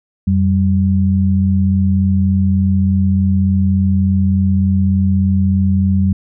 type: tone pair together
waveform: sine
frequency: 89.7 / 193.11 Hz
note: F2 / G3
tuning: +47 / -26 cents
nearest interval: octave + minor second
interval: 1327 cents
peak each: -13 dBFS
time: 0.27-6.13 s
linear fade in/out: 5 ms
effects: none